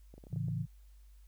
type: clicks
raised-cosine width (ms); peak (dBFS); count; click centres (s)
2; -39; 7; 0.14 / 0.18 / 0.239 / 0.269 / 0.329 / 0.361 / 0.484
type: chord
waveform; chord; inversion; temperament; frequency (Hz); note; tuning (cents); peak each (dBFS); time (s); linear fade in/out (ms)
sine; A major; none; equal; 110 / 138.59 / 164.81; A2 / C#3 / E3; 0 / 0 / 0; -37; 0.3-0.67; 50
effects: added 50 Hz sine -54 dBFS peak until 1.27 s + white hiss -73 dBFS RMS until 1.27 s